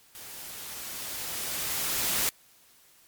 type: noise with level ramp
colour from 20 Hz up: white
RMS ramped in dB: -44 to -26 dBFS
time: 0.15-2.29 s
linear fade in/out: 0 ms
effects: white hiss -59 dBFS RMS until 3.07 s + MP3 96 kbps